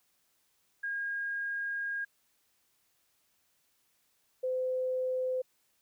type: tone pair in turn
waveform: sine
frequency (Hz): 1626 / 512.2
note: G#6 / C5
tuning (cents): -37 / -37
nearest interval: octave + minor sixth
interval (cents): 2000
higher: first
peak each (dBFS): -32 / -29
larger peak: second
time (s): 0.83-2.05 / 4.43-5.42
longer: first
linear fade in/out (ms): 10
effects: white hiss -73 dBFS RMS until 5.81 s